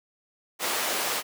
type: high-pass noise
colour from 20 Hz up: pink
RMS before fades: -28 dBFS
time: 0.59-1.23 s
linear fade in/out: 50 ms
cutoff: 510 Hz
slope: 12 dB/octave
effects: none